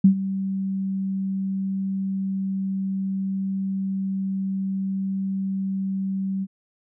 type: tone with ADSR envelope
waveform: sine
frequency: 192.9 Hz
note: G3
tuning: 28 cents flat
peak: -8 dBFS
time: 0.04-6.47 s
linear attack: 7 ms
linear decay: 94 ms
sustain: -15 dB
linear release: 44 ms
effects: none